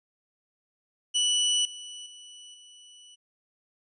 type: tone with level steps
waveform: sawtooth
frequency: 2960 Hz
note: F#7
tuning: in tune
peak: -19 / -36 / -42 / -46 dBFS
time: 1.14-3.16 s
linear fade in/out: 20 ms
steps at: 1.65 / 2.06 / 2.54 s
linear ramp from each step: 2 ms
effects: resampled to 24000 Hz